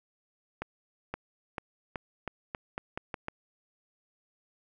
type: accelerating click train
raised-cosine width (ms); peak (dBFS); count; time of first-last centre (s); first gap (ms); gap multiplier
0.5; -19; 10; 0.62-3.284; 520; 0.85
effects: none

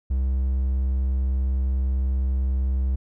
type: tone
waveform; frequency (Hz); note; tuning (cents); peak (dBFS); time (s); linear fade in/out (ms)
triangle; 65.41; C2; 0; -18; 0.1-2.96; 10
effects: none

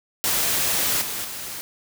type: noise with level steps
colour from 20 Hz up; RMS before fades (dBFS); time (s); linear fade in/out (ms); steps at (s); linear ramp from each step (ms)
white; -22 / -29 / -33; 0.24-1.61; 0; 1.01 / 1.24; 10
effects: none

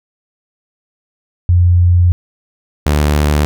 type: tone pair in turn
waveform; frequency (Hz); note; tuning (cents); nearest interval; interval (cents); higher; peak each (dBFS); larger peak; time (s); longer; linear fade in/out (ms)
sine / sawtooth; 88.2 / 74.17; F2 / D2; +18 / +18; minor third; 300; first; -6; neither; 1.49-2.12 / 2.86-3.45; first; 0
effects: none

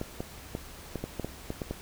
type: clicks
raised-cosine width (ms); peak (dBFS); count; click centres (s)
2; -19; 10; 0.014 / 0.205 / 0.551 / 0.957 / 1.04 / 1.197 / 1.246 / 1.504 / 1.618 / 1.71
effects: added 68 Hz sine -52 dBFS peak until 1.81 s + pink hiss -47 dBFS RMS until 1.81 s

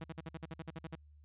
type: tone bursts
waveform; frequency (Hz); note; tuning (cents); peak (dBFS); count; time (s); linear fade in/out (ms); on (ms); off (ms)
sawtooth; 162.1; E3; -29; -37; 12; 0.01-0.954; 5; 31; 52
effects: added 74 Hz sine -57 dBFS peak until 1.24 s + resampled to 8000 Hz

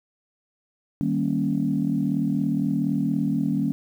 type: chord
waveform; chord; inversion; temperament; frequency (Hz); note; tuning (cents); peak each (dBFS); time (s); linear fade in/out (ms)
sine; Eb dominant seventh; none; equal; 155.56 / 196 / 233.1 / 277.2; Eb3 / G3 / Bb3 / Db4; 0 / 0 / 0 / 0; -27 / -26 / -26 / -25; 1.01-3.72; 0
effects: tanh soft clip ceiling -11 dBFS + 9-bit

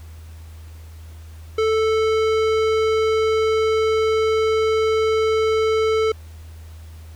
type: tone with tanh clipping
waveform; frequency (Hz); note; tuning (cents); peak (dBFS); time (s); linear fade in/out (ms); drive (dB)
sine; 440; A4; 0; -18; 1.58-6.12; 5; 18
effects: added 80 Hz sine -36 dBFS peak until 7.15 s + pink hiss -51 dBFS RMS until 7.15 s

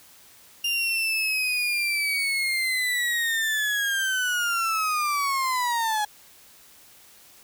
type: linear sweep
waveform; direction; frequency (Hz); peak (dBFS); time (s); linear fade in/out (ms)
35% pulse; down; 2809 to 831; -21; 0.64-6.05; 5
effects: white hiss -52 dBFS RMS until 7.43 s

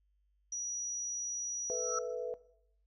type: tone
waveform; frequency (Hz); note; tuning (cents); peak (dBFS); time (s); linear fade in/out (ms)
sine; 5820; F#8; -29; -35; 0.52-1.99; 5
type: chord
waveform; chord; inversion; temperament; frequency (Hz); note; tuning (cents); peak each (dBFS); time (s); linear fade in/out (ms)
sine; A suspended second; none; equal; 440 / 493.9 / 659.3; A4 / B4 / E5; 0 / 0 / 0; -41 / -36 / -42; 1.7-2.34; 0
type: tone with exponential growth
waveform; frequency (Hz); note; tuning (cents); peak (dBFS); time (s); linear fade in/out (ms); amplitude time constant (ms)
sine; 1322; E6; +5; -31; 1.71-1.99; 5; 60
effects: noise-tail reverb RT60 0.7 s tail -18 dB re dry + added 50 Hz sine -70 dBFS peak until 2.86 s

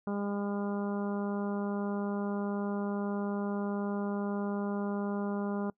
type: harmonic tone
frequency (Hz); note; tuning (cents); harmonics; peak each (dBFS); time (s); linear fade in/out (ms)
202.4; G#3; -44; 1 / 2 / 3 / 4 / 5 / 6 / 7; -32 / -38 / -42 / -44 / -46 / -48 / -49; 0.07-5.7; 2
effects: noise-tail reverb RT60 0.1 s tail -24 dB re dry

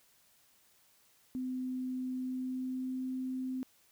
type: tone with pitch glide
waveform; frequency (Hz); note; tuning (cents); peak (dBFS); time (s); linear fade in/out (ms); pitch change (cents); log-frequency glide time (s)
sine; 255.8 to 258.3; C4 to C4; -39 to -22; -34; 1.35-3.63; 0; +17; 2.16-3.06
effects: white hiss -67 dBFS RMS until 3.91 s

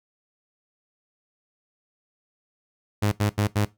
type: tone bursts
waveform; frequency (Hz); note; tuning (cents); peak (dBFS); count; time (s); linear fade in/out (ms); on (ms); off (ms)
sawtooth; 103.83; G#2; 0; -16; 4; 3.02-3.653; 10; 99; 79
effects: noise-tail reverb RT60 0.2 s tail -18 dB re dry

